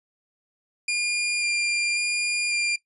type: tone with vibrato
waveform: sawtooth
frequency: 2404 Hz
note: D7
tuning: 40 cents sharp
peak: -19 dBFS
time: 0.88-2.76 s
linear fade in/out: 5 ms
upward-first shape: square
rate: 0.92 Hz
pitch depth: 8 cents each way
effects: noise-tail reverb RT60 0.1 s tail -17 dB re dry + resampled to 24000 Hz